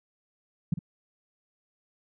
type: tone with echo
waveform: sine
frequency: 164.81 Hz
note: E3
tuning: in tune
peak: -20 dBFS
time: 0.72-0.74 s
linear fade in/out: 5 ms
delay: 51 ms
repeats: 1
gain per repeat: -11 dB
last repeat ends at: 0.791 s
effects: none